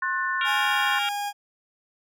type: chord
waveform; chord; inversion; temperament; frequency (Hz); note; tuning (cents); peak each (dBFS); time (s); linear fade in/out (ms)
sine; F# diminished; second; just; 1065.6 / 1480 / 1776; C6 / F#6 / A6; +31 / 0 / +16; -28; 0.02-0.99; 5
type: harmonic tone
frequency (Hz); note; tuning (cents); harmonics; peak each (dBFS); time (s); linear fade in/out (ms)
466.2; A#4; 0; 3 / 4 / 5 / 6 / 7 / 8; -30 / -40 / -32 / -32 / -31 / -40; 0.41-1.09; 2
type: tone with pitch glide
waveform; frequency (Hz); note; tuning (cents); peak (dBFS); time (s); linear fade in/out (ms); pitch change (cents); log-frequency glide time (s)
40% pulse; 830.6 to 816.8; G#5 to G#5; 0 to -29; -26; 0.44-1.33; 50; -29; 0.57-1.02
effects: none